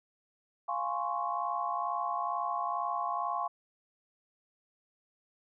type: chord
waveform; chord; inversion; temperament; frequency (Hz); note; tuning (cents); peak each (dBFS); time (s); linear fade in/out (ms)
sine; Db major seventh; first; equal; 698.5 / 830.6 / 1046.5 / 1108.7; F5 / Ab5 / C6 / Db6; 0 / 0 / 0 / 0; -36 / -37 / -36 / -35; 0.68-3.48; 10
effects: none